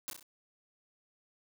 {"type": "noise with echo", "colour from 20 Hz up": "white", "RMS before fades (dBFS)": -38, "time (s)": [0.08, 0.1], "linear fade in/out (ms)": 0, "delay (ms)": 32, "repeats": 4, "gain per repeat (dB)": -5, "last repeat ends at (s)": 0.228, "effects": []}